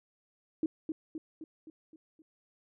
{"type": "tone with echo", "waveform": "sine", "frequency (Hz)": 316.6, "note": "D#4", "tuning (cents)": 30, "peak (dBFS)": -26, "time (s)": [0.63, 0.66], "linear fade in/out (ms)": 2, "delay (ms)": 260, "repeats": 6, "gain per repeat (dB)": -5, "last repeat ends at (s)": 2.22, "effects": []}